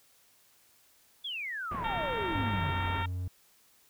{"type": "exponential sweep", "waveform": "sine", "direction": "down", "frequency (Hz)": [3497, 133.6], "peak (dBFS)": -34, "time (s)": [1.24, 2.72], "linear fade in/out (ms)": 10}
{"type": "low-pass noise", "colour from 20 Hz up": "pink", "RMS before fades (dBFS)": -39, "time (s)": [1.71, 3.03], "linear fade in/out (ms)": 5, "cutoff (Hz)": 2100, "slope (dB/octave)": 24}
{"type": "harmonic tone", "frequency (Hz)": 457.8, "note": "A#4", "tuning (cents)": -31, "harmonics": [2, 3, 4, 5, 6, 7, 8], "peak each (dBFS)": [-35, -39, -41, -43, -45, -46, -47], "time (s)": [1.84, 3.06], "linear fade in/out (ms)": 5}
{"type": "tone with pitch glide", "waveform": "triangle", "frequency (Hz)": [102.1, 90.44], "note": ["G#2", "F#2"], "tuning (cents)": [-29, -39], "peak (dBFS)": -30, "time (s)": [2.35, 3.28], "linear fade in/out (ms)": 5, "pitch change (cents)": -210, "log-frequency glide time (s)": [2.5, 2.66]}
{"effects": ["white hiss -64 dBFS RMS until 3.89 s"]}